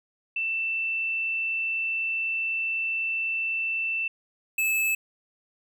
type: tone pair in turn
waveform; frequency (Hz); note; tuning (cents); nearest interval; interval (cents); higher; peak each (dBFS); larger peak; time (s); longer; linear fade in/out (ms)
sine / square; 2668 / 2609; E7 / E7; +20 / -18; unison; 38; first; -25 / -23; second; 0.36-4.08 / 4.58-4.95; first; 5
effects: none